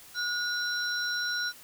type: tone cluster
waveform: sine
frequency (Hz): 1448 / 3992 / 5580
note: F#6 / B7 / F8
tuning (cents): -38 / +18 / -2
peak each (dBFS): -30 / -34 / -36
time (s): 0.14-1.53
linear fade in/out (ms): 50
effects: white hiss -51 dBFS RMS until 1.63 s